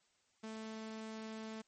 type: tone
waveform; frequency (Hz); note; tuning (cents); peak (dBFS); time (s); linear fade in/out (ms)
sawtooth; 220; A3; 0; -40; 0.43-1.62; 10
effects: white hiss -75 dBFS RMS until 1.67 s + MP3 32 kbps